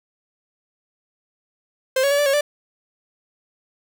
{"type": "tone with pitch steps", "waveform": "45% pulse", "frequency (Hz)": [523, 559, 571, 583, 549, 587], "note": ["C5", "C#5", "D5", "D5", "C#5", "D5"], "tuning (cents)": [-1, 14, -49, -13, -17, -1], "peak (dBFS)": -16, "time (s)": [1.96, 2.41], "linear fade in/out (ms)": 5, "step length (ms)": 75, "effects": []}